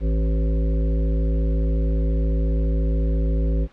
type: harmonic tone with a mistuned harmonic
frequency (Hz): 54.3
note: A1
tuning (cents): -22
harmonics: 1 / 3 / 5 / 7 / 9 / 10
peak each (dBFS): -18 / -28 / -32 / -35 / -37 / -38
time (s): 0-3.68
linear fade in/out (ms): 50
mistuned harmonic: 7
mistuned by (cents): +28
effects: pink hiss -53 dBFS RMS until 3.72 s + low-pass 3000 Hz 12 dB/octave